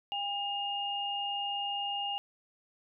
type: tone pair together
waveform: sine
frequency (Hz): 804 / 2835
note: G5 / F7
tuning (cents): +44 / +25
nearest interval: octave + minor seventh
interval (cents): 2181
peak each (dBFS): -35 / -34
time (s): 0.12-2.18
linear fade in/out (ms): 0
effects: none